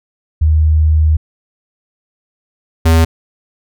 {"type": "tone pair in turn", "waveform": ["sine", "square"], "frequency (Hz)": [77.78, 81.79], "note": ["D#2", "E2"], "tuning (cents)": [0, -13], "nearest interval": "minor second", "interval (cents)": 87, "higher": "second", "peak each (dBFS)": -7, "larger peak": "neither", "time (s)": [[0.41, 1.17], [2.85, 3.05]], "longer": "first", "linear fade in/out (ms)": 10, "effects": []}